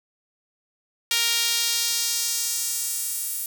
sawtooth tone with high-pass filter sweep, 466.2 Hz, A#4, in tune, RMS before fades -25 dBFS, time 1.11-3.46 s, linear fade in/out 2 ms, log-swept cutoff 3000 to 11000 Hz, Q 1.2, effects none

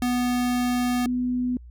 square / sine tone pair in turn, 246.4 / 248.7 Hz, B3 / B3, -4 / +12 cents, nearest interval unison, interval 16 cents, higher second, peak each -22 / -22 dBFS, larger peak neither, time 0.02-1.06 / 1.06-1.57 s, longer first, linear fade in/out 2 ms, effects added 60 Hz sine -41 dBFS peak until 1.7 s

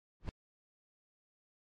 brown noise with exponential growth, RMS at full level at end -33 dBFS, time 0.2-0.29 s, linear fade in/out 0 ms, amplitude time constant 19 ms, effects low-pass 5000 Hz 12 dB/octave + AAC 64 kbps

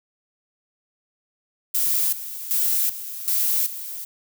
violet noise with tremolo, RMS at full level -21 dBFS, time 1.74-4.05 s, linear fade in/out 10 ms, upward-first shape square, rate 1.3 Hz, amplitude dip 75%, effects none

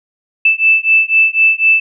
sine beating tone pair, 2637 / 2641 Hz, E7 / E7, 0 / +3 cents, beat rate 4 Hz, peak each -11 dBFS, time 0.45-1.8 s, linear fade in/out 5 ms, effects none

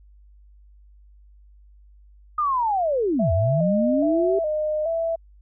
sine linear two-way sweep, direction down then up, 1244.5 to 78.3 to 398.3 Hz, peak -19 dBFS, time 2.38-4.39 s, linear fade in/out 5 ms, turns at 3.32 s
sine tone with vibrato, 636 Hz, D#5, 38 cents sharp, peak -21 dBFS, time 3.19-5.16 s, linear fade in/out 10 ms, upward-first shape square, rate 1.2 Hz, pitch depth 67 cents each way
effects added 50 Hz sine -48 dBFS peak until 5.41 s

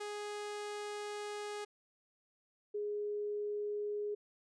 sawtooth / sine tone pair in turn, 415.3 / 415.3 Hz, G#4 / G#4, 0 / 0 cents, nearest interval unison, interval 0 cents, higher neither, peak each -36 / -35 dBFS, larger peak second, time 0-1.65 / 2.74-4.15 s, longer first, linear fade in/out 10 ms, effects resampled to 22050 Hz

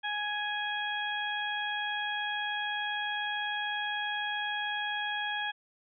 harmonic tone with a mistuned harmonic, 833 Hz, G#5, 5 cents sharp, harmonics 1 / 2 / 3 / 4, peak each -36 / -34 / -41 / -37 dBFS, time 0.03-5.52 s, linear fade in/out 20 ms, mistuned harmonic 4, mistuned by -15 cents, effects none

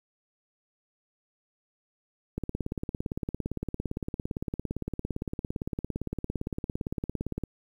click train, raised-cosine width 3 ms, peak -18 dBFS, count 90, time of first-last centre 2.38-7.437 s, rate 17.6 Hz, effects 9-bit

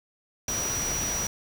sine tone in noise, 5820 Hz, F#8, 29 cents flat, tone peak -28 dBFS, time 0.48-1.27 s, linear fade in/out 2 ms, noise pink, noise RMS -33 dBFS, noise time 0.48-1.27 s, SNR +2 dB, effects none

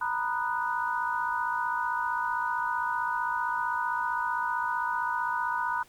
sine chord, B major seventh, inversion third, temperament equal with one note detuned, 932.3 / 987.8 / 1232.3 / 1480 Hz, A#5 / B5 / D#6 / F#6, 0 / 0 / -17 / 0 cents, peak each -32 / -31 / -36 / -32 dBFS, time 0.01-5.83 s, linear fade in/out 5 ms, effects pink hiss -58 dBFS RMS until 5.88 s + Opus 48 kbps

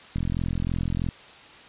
click train, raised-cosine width 5 ms, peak -15 dBFS, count 41, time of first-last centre 0.16-1.088 s, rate 43.1 Hz, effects white hiss -47 dBFS RMS until 1.68 s + resampled to 8000 Hz

